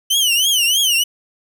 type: tone with vibrato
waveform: sawtooth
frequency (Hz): 3009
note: F#7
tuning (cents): +28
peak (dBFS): -10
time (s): 0.1-1.04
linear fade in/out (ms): 10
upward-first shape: triangle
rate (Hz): 3.2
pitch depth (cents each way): 190
effects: none